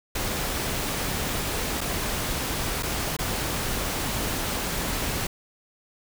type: noise with dropouts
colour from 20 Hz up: pink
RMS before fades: -28 dBFS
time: 0.15-5.27 s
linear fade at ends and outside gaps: 5 ms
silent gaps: 1.808-1.812 / 2.826-2.831 / 3.167-3.188 s
effects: none